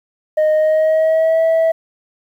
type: tone with pitch glide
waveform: sine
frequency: 618 to 651.7 Hz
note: D#5 to E5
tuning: -12 to -20 cents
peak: -8 dBFS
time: 0.37-1.72 s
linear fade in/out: 10 ms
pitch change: +92 cents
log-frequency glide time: 0.53-1.42 s
effects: tanh soft clip ceiling -10 dBFS + 8-bit